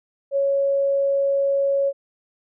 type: tone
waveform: sine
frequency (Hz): 554.4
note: C#5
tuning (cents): 0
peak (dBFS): -17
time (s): 0.31-1.93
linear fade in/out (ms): 50
effects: none